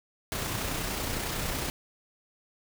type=noise with amplitude modulation; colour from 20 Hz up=pink; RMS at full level=-31 dBFS; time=0.32-1.7 s; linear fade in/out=0 ms; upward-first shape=sine; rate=30.9 Hz; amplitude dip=30%; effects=none